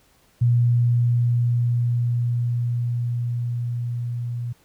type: tone with level ramp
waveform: sine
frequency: 120 Hz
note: B2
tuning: 49 cents flat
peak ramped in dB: -14 to -25 dBFS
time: 0.41-4.53 s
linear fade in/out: 10 ms
effects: pink hiss -59 dBFS RMS until 4.64 s